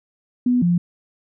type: tone pair in turn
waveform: sine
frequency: 246.9 / 174.26 Hz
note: B3 / F3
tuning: 0 / -4 cents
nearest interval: tritone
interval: 604 cents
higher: first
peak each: -14 dBFS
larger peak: neither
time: 0.46-0.62 / 0.62-0.78 s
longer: neither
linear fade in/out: 5 ms
effects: none